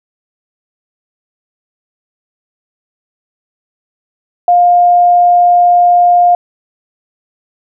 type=tone; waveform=sine; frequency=706 Hz; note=F5; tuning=19 cents sharp; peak=-4 dBFS; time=4.48-6.35 s; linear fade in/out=2 ms; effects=none